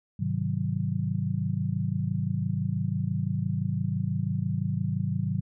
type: chord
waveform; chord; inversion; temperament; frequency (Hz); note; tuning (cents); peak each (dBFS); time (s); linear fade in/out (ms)
sine; Ab dominant seventh; none; just; 103.83 / 129.78 / 155.74 / 186.89; Ab2 / C3 / Eb3 / Gb3; 0 / -14 / +2 / +18; -31; 0.19-5.41; 10
effects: none